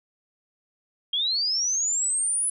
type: linear sweep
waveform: sine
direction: up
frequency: 3198 to 10090 Hz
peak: -22 dBFS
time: 1.13-2.5 s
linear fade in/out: 5 ms
effects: none